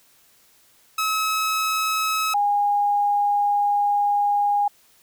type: tone pair in turn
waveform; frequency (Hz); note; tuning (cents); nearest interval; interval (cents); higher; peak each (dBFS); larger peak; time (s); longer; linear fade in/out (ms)
sawtooth / sine; 1287 / 817.8; E6 / G#5; -42 / -27; minor sixth; 785; first; -17; neither; 0.98-2.34 / 2.34-4.68; second; 5
effects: white hiss -57 dBFS RMS until 5.02 s